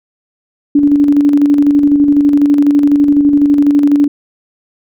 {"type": "tone with tremolo", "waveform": "sine", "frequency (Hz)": 288.4, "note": "D4", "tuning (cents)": -31, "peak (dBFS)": -4, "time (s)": [0.75, 4.08], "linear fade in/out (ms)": 5, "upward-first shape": "square", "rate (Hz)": 12, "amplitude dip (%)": 40, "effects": []}